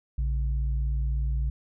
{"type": "tone pair together", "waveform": "sine", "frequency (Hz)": [58.27, 138.59], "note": ["A#1", "C#3"], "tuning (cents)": [0, 0], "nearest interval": "octave + minor third", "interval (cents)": 1500, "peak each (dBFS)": [-24, -35], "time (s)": [0.18, 1.5], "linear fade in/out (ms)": 5, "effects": []}